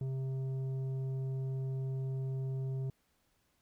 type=tone with tanh clipping; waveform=sine; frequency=132.7 Hz; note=C3; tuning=25 cents sharp; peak=-35 dBFS; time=0.01-2.9 s; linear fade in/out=2 ms; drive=8 dB; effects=pink hiss -75 dBFS RMS until 3.61 s